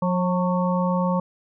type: harmonic tone with a mistuned harmonic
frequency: 180 Hz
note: F#3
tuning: 47 cents flat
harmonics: 1 / 3 / 5 / 6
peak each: -21 / -26 / -28 / -29 dBFS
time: 0.02-1.2 s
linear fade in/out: 5 ms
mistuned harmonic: 6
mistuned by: +44 cents
effects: none